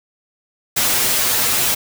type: noise with comb filter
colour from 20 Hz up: white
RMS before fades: -17 dBFS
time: 0.76-1.75 s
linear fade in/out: 10 ms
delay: 8.2 ms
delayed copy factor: +1
effects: none